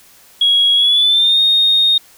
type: tone with pitch glide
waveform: sine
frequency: 3316 to 3701 Hz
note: G#7 to A#7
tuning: -3 to -13 cents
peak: -8 dBFS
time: 0.41-1.98 s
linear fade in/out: 5 ms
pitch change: +190 cents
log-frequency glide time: 0.75-1.4 s
effects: tanh soft clip ceiling -4 dBFS + white hiss -46 dBFS RMS until 2.17 s